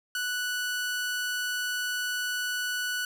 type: tone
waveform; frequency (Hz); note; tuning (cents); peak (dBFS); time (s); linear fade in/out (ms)
sawtooth; 1480; F#6; 0; -25; 0.15-3.05; 2
effects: none